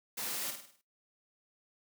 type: noise with echo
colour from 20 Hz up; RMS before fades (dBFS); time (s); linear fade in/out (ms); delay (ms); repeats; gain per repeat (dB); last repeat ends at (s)
white; -38; 0.17-0.51; 10; 51; 6; -6; 0.816
effects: noise-tail reverb RT60 0.2 s tail -18 dB re dry + high-pass 150 Hz 12 dB/octave